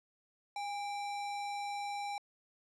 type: tone with sample-and-hold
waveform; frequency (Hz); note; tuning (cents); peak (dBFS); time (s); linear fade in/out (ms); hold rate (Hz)
sine; 814; G#5; -35; -36; 0.56-2.18; 2; 3150
effects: low-pass 7000 Hz 12 dB/octave